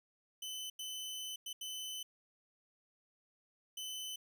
sawtooth tone bursts at uneven times, 3032 Hz, F#7, 42 cents sharp, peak -38 dBFS, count 5, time 0.42-0.7 / 0.79-1.36 / 1.46-1.53 / 1.61-2.03 / 3.77-4.16 s, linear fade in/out 5 ms, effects none

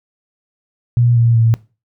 sine tone with pitch steps, 120 / 116.99 / 114.05 Hz, B2 / A#2 / A#2, -49 / +7 / -37 cents, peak -9 dBFS, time 0.97-1.54 s, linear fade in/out 0 ms, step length 190 ms, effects noise-tail reverb RT60 0.3 s tail -20 dB re dry

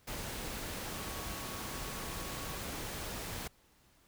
sine tone in noise, 1115 Hz, C#6, 10 cents sharp, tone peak -51 dBFS, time 0.94-2.58 s, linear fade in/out 10 ms, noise pink, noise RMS -41 dBFS, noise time 0.07-3.48 s, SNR -13 dB, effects pink hiss -67 dBFS RMS until 4.07 s

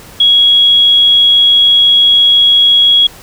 sine tone, 3322 Hz, G#7, in tune, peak -4 dBFS, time 0.2-3.07 s, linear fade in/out 5 ms, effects pink hiss -35 dBFS RMS until 3.22 s

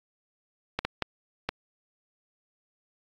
clicks, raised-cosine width 0.3 ms, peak -11 dBFS, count 4, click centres 0.79 / 0.85 / 1.023 / 1.49 s, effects AAC 48 kbps

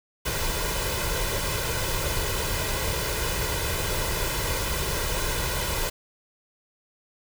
pink noise with comb filter, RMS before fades -27 dBFS, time 0.25-5.9 s, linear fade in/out 10 ms, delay 2 ms, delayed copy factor +0.65, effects none

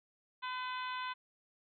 harmonic tone with a mistuned harmonic, 506 Hz, B4, 42 cents sharp, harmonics 2 / 3 / 4 / 5 / 6 / 7 / 8, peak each -39 / -44 / -49 / -48 / -51 / -49 / -55 dBFS, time 0.42-1.14 s, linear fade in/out 20 ms, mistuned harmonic 7, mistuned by -20 cents, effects none

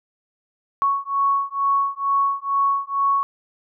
sine beating tone pair, 1108.7 / 1110.9 Hz, C#6 / C#6, 0 / +3 cents, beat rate 2.2 Hz, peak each -21 dBFS, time 0.82-3.23 s, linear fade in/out 0 ms, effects none

